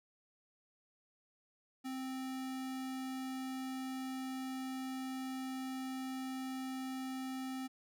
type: tone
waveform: square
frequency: 261.6 Hz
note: C4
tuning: in tune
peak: -40 dBFS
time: 1.84-7.68 s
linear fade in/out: 20 ms
effects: none